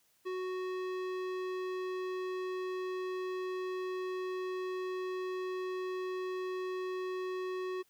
sine tone with tanh clipping, 370 Hz, F#4, in tune, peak -37 dBFS, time 0.25-7.83 s, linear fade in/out 20 ms, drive 18 dB, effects white hiss -71 dBFS RMS until 7.89 s

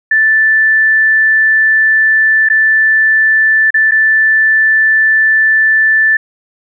sine tone with dropouts, 1760 Hz, A6, in tune, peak -6 dBFS, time 0.11-6.17 s, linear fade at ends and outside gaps 5 ms, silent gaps 2.488-2.499 / 3.706-3.742 / 3.911-3.918 s, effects none

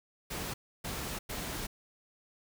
pink noise bursts at uneven times, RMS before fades -38 dBFS, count 3, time 0.3-0.54 / 0.84-1.19 / 1.29-1.67 s, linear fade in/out 10 ms, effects none

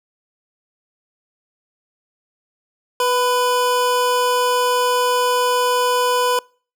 square tone pair together, 493 / 1000 Hz, B4 / B5, -3 / +21 cents, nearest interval octave, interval 1224 cents, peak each -19 dBFS, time 3-6.39 s, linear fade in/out 2 ms, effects noise-tail reverb RT60 0.4 s tail -26 dB re dry

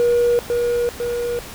triangle tone with echo, 478.8 Hz, A#4, 46 cents sharp, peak -10 dBFS, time 0-0.39 s, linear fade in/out 0 ms, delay 500 ms, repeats 2, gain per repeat -4 dB, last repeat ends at 1.39 s, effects tanh soft clip ceiling -9 dBFS + pink hiss -35 dBFS RMS until 1.54 s

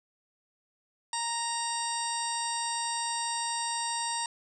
harmonic tone with a mistuned harmonic, 932.3 Hz, A#5, in tune, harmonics 1 / 2 / 3 / 4 / 5 / 6 / 8 / 9, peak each -33 / -41 / -44 / -41 / -40 / -41 / -43 / -35 dBFS, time 1.13-4.26 s, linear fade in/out 2 ms, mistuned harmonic 8, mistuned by -51 cents, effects none

